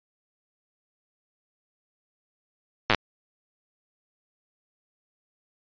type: slowing click train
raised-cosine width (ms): 0.3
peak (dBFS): -3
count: 6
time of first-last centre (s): 2.9-2.947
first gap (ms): 8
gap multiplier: 1.08
effects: resampled to 11025 Hz